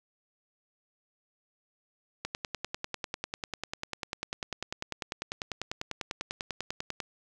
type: click train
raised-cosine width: 0.2 ms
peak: -16 dBFS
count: 49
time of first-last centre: 2.25-7.002 s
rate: 10.1 Hz
effects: none